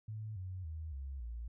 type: tone with pitch steps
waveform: sine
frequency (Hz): 108.2 / 92.58 / 79.21 / 67.77 / 57.98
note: A2 / F#2 / D#2 / C#2 / A#1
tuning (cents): -29 / +2 / +32 / -39 / -9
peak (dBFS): -40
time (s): 0.08-1.48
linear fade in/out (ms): 5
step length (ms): 280
effects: none